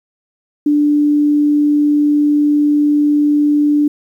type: tone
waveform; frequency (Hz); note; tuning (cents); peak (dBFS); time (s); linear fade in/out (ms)
sine; 294.4; D4; +4; -9; 0.66-3.88; 5
effects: 8-bit